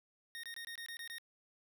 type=tone bursts; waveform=25% pulse; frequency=1854 Hz; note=A#6; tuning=10 cents flat; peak=-40 dBFS; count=8; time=0.35-1.183 s; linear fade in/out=0 ms; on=84 ms; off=23 ms; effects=none